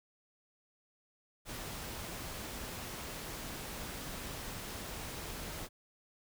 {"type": "noise", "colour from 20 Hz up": "pink", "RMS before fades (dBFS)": -43, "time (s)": [1.45, 5.69], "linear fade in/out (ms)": 50, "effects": []}